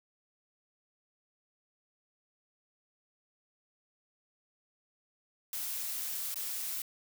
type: noise with dropouts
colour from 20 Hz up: blue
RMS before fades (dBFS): -37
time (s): 5.53-6.82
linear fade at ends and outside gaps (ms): 2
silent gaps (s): 6.343-6.358
effects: none